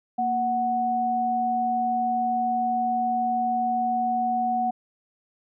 sine tone pair together, 233.1 / 740 Hz, A#3 / F#5, 0 / 0 cents, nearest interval octave + minor sixth, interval 2000 cents, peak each -30 / -22 dBFS, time 0.18-4.71 s, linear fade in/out 10 ms, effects none

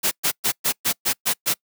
white noise bursts, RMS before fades -20 dBFS, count 8, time 0.03-1.542 s, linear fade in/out 20 ms, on 84 ms, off 120 ms, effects noise-tail reverb RT60 0.1 s tail -26 dB re dry + high-pass 100 Hz 12 dB/octave

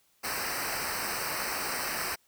pink noise with comb filter, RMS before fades -33 dBFS, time 0.23-2.16 s, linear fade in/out 20 ms, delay 0.29 ms, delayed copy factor -0.9, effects white hiss -68 dBFS RMS until 2.27 s

